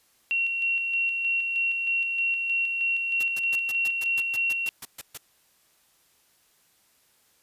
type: tone with tremolo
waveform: sine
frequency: 2735 Hz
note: F7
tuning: 37 cents flat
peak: -22 dBFS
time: 0.31-4.69 s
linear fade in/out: 0 ms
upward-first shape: square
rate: 3.2 Hz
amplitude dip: 35%
type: noise bursts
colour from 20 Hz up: white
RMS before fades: -37 dBFS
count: 13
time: 3.2-5.176 s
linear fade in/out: 5 ms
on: 32 ms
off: 130 ms
effects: white hiss -64 dBFS RMS until 7.42 s + resampled to 32000 Hz